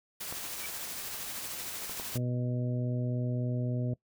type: noise with tremolo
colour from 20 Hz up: white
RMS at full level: -38 dBFS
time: 0.2-2.18 s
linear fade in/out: 10 ms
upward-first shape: sine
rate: 13 Hz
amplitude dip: 25%
type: clicks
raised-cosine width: 1 ms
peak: -27 / -29 / -27 dBFS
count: 3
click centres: 0.325 / 1.896 / 1.998 s
type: tone with exponential growth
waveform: sine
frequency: 2300 Hz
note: D7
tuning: 37 cents flat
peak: -36 dBFS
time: 0.55-0.66 s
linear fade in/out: 2 ms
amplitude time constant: 23 ms
type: harmonic tone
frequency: 123.47 Hz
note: B2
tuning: in tune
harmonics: 1 / 2 / 3 / 4 / 5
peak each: -30 / -36 / -43 / -44 / -43 dBFS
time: 2.15-3.94 s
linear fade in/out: 5 ms
effects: noise-tail reverb RT60 0.1 s tail -21 dB re dry